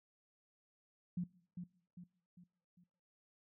sine tone with echo, 177.4 Hz, F3, 27 cents sharp, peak -35 dBFS, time 1.17-1.24 s, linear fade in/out 5 ms, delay 400 ms, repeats 4, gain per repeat -7 dB, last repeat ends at 2.84 s, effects noise-tail reverb RT60 0.6 s tail -22 dB re dry

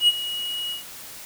triangle tone with ADSR envelope, 2900 Hz, F#7, 35 cents flat, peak -10 dBFS, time 0-0.84 s, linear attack 80 ms, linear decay 34 ms, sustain -15 dB, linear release 130 ms, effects white hiss -40 dBFS RMS until 1.25 s

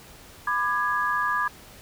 sine chord, G# diminished, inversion first, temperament just, 996.7 / 1196.1 / 1661.2 Hz, B5 / D6 / G#6, +16 / +31 / 0 cents, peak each -28 / -26 / -26 dBFS, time 0.47-1.48 s, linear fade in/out 5 ms, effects pink hiss -48 dBFS RMS until 1.81 s

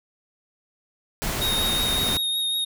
pink noise, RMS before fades -27 dBFS, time 1.22-2.17 s, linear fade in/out 0 ms
square tone with vibrato, 3729 Hz, A#7, in tune, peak -23 dBFS, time 1.41-2.65 s, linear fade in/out 10 ms, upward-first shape triangle, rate 5.4 Hz, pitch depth 22 cents each way
effects none

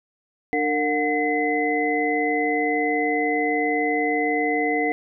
sine tone cluster, 298.9 / 457.6 / 727 / 2035 Hz, D4 / A#4 / F#5 / C7, +31 / -32 / -31 / -49 cents, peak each -25 dBFS, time 0.53-4.92 s, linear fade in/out 0 ms, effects none

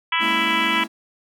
harmonic tone, 331 Hz, E4, 7 cents sharp, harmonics 3 / 4 / 5 / 6 / 7 / 8 / 9 / 10, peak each -24 / -27 / -30 / -25 / -25 / -28 / -27 / -29 dBFS, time 0.12-0.84 s, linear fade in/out 5 ms
45% pulse chord, A# half-diminished seventh, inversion third, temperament equal, 207.7 / 233.1 / 277.2 / 329.6 Hz, G#3 / A#3 / C#4 / E4, 0 / 0 / 0 / 0 cents, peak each -32 / -31 / -35 / -29 dBFS, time 0.19-0.88 s, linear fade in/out 50 ms
effects none

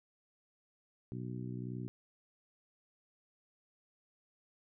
harmonic tone, 61.74 Hz, B1, in tune, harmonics 2 / 3 / 4 / 5 / 6, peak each -41 / -45 / -47 / -49 / -51 dBFS, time 1.12-1.88 s, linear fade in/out 0 ms, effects none

